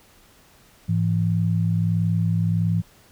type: tone pair together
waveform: sine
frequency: 106.01 / 167.5 Hz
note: G#2 / E3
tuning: +36 / +28 cents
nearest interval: minor sixth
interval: 792 cents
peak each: -21 dBFS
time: 0.88-2.82 s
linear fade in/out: 20 ms
effects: pink hiss -54 dBFS RMS until 3.11 s